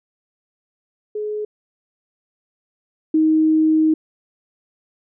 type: tone pair in turn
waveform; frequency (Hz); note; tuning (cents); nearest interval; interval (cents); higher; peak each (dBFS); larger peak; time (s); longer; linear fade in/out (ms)
sine; 422.7 / 314.2; G#4 / D#4; +31 / +17; perfect fourth; 514; first; -22 / -12; second; 1.15-1.45 / 3.14-3.94; second; 5
effects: none